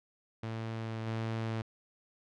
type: tone with level steps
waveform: sawtooth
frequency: 112.3 Hz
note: A2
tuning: 36 cents sharp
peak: -32 / -29 dBFS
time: 0.43-1.62 s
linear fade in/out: 5 ms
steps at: 1.06 s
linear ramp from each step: 20 ms
effects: low-pass 4000 Hz 12 dB/octave